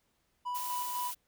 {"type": "tone with tremolo", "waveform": "triangle", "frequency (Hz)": 985, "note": "B5", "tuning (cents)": -5, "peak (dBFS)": -31, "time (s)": [0.45, 1.12], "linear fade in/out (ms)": 20, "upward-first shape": "square", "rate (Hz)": 4, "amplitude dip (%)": 35}
{"type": "noise", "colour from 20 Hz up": "blue", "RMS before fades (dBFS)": -40, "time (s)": [0.54, 1.15], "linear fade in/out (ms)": 20}
{"effects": ["pink hiss -75 dBFS RMS until 1.27 s"]}